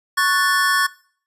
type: chord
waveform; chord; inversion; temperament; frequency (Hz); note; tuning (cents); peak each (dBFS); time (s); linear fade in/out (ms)
square; F# minor; second; equal; 1108.7 / 1480 / 1760; C#6 / F#6 / A6; 0 / 0 / 0; -20 / -23 / -19; 0.17-0.87; 10
effects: noise-tail reverb RT60 0.5 s tail -21 dB re dry + resampled to 32000 Hz